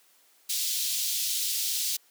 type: high-pass noise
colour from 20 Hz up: pink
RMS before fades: -29 dBFS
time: 0.49-1.97 s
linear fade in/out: 10 ms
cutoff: 3500 Hz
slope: 24 dB/octave
effects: white hiss -62 dBFS RMS until 2.1 s + high-pass 300 Hz 12 dB/octave